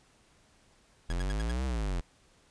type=exponential two-way sweep; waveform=square; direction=up then down; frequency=41 to 66.7 to 41 Hz; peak=-30 dBFS; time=1.09-2.01 s; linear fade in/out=10 ms; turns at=1.65 s
type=tone bursts; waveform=sawtooth; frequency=1658 Hz; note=G#6; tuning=3 cents flat; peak=-36 dBFS; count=5; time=1.1-1.516 s; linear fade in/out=5 ms; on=24 ms; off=74 ms
effects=pink hiss -64 dBFS RMS until 2.5 s + resampled to 22050 Hz